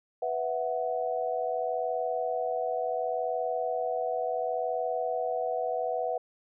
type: chord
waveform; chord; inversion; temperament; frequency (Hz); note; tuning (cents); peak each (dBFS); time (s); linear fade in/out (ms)
sine; B suspended fourth; none; equal; 493.9 / 659.3 / 740; B4 / E5 / F#5; 0 / 0 / 0; -32; 0.22-6.18; 5
effects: none